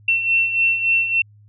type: beating tone pair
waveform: sine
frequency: 2700 / 2703.5 Hz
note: E7 / E7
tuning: +41 / +43 cents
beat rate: 3.5 Hz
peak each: -23 / -16 dBFS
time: 0.08-1.22 s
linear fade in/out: 5 ms
effects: added 104 Hz sine -46 dBFS peak until 1.48 s